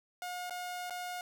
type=tone with dropouts; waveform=sawtooth; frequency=718 Hz; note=F5; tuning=48 cents sharp; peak=-34 dBFS; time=0.22-1.21 s; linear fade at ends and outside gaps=1 ms; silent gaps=0.497-0.507 / 0.898-0.906 s; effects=none